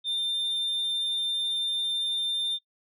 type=tone; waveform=sine; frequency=3597 Hz; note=A7; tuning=37 cents sharp; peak=-23 dBFS; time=0.04-2.59 s; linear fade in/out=50 ms; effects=noise-tail reverb RT60 0.1 s tail -17 dB re dry + tanh soft clip ceiling -25 dBFS